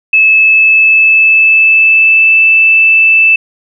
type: tone with pitch glide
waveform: sine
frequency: 2604 to 2639 Hz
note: E7 to E7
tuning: -22 to +1 cents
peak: -3 dBFS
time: 0.13-3.36 s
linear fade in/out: 5 ms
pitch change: +23 cents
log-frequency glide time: 0.24-2.43 s
effects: none